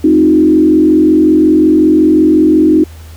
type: tone with frequency modulation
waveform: sine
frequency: 311.1 Hz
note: D#4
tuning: in tune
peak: -4 dBFS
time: 0.04-2.84 s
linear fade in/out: 5 ms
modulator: 45.5 Hz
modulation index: 0.95
effects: added 80 Hz sine -29 dBFS peak until 3.16 s + pink hiss -40 dBFS RMS until 3.16 s